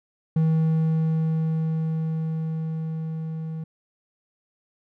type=tone with level ramp; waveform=triangle; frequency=160 Hz; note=D#3; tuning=49 cents sharp; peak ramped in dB=-15 to -27 dBFS; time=0.36-3.64 s; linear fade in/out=5 ms; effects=none